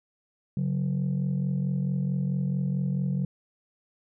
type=tone pair together; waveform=sine; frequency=140.16 / 184.7 Hz; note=C#3 / F#3; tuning=+19 / -3 cents; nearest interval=perfect fourth; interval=478 cents; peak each=-25 / -26 dBFS; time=0.57-3.25 s; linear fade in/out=2 ms; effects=tanh soft clip ceiling -21 dBFS